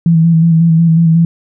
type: tone with vibrato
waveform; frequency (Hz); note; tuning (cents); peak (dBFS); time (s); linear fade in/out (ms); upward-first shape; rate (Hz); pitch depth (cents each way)
sine; 164.81; E3; 0; -5; 0.06-1.25; 2; square; 5.5; 28
effects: none